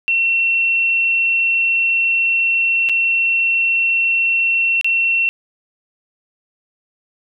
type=tone with dropouts; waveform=sine; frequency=2714 Hz; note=E7; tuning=50 cents sharp; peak=-13 dBFS; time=0.08-5.29 s; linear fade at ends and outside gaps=0 ms; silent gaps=2.889-2.895 / 4.812-4.845 s; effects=none